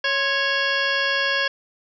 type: harmonic tone with a mistuned harmonic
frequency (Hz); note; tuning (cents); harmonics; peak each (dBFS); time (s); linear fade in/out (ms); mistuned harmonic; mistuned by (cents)
553; C#5; -4; 1 / 2 / 3 / 4 / 5 / 6 / 8 / 9 / 10; -28 / -30 / -22 / -33 / -28 / -28 / -33 / -33 / -36; 0.04-1.48; 5; 2; -73
effects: none